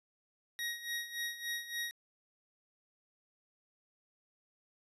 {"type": "tone with tremolo", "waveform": "25% pulse", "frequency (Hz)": 1888, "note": "A#6", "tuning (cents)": 22, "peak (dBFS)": -31, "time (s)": [0.59, 1.91], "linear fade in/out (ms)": 0, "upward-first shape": "sine", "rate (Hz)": 3.5, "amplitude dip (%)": 75, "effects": ["resampled to 32000 Hz"]}